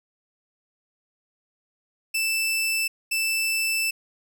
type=tone bursts at uneven times; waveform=sawtooth; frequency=2647 Hz; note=E7; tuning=7 cents sharp; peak=-19 dBFS; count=2; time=2.14-2.88 / 3.11-3.91 s; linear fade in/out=10 ms; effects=none